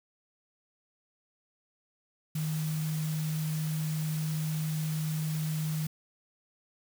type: tone in noise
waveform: sine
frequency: 155.6 Hz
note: D#3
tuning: in tune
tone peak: -29 dBFS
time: 2.35-5.87 s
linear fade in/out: 5 ms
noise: white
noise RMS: -43 dBFS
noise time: 2.35-5.87 s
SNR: +11 dB
effects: none